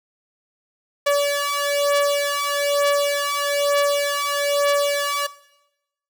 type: beating tone pair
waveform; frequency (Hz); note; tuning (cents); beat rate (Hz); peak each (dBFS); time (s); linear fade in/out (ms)
sawtooth; 572 / 573.1; D5 / D5; -46 / -42; 1.1; -17; 1.06-5.27; 10
effects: noise-tail reverb RT60 0.9 s tail -18 dB re dry